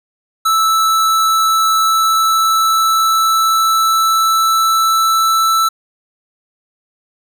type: tone with pitch glide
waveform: square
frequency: 1315 to 1322.6 Hz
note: E6 to E6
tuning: -5 to +5 cents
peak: -11 dBFS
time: 0.45-5.69 s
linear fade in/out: 10 ms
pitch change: +10 cents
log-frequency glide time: 1.55-5.56 s
effects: none